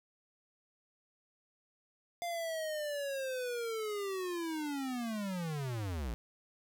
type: linear sweep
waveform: square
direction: down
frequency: 698.5 to 52.6 Hz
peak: -36 dBFS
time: 2.22-6.14 s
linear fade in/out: 0 ms
effects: none